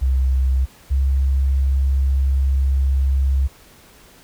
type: tone pair in turn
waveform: sine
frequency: 65.41 / 67.44 Hz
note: C2 / C#2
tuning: 0 / -47 cents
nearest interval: minor second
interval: 53 cents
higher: second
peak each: -14 dBFS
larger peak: neither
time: 0.01-0.66 / 0.9-3.48 s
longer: second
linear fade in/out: 20 ms
effects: pink hiss -48 dBFS RMS until 4.23 s